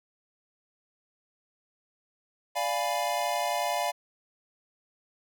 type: chord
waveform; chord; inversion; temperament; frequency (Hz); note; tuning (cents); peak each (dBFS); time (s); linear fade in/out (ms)
square; D diminished seventh; none; equal; 587.3 / 698.5 / 830.6 / 987.8; D5 / F5 / Ab5 / Cb6; 0 / 0 / 0 / 0; -34 / -31 / -34 / -35; 2.55-3.92; 20
effects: none